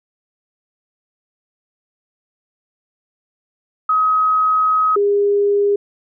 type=tone pair in turn; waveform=sine; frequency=1268 / 406.1 Hz; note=D#6 / G#4; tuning=+32 / -39 cents; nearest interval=octave + minor sixth; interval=1971 cents; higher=first; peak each=-12 dBFS; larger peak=neither; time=3.89-4.96 / 4.96-5.76 s; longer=first; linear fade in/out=5 ms; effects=none